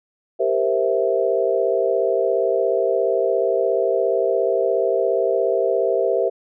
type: chord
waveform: sine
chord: C dominant seventh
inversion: second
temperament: equal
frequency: 392 / 466.2 / 523.3 / 659.3 Hz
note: G4 / Bb4 / C5 / E5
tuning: 0 / 0 / 0 / 0 cents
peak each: -22 dBFS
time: 0.39-6.3 s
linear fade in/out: 20 ms
effects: none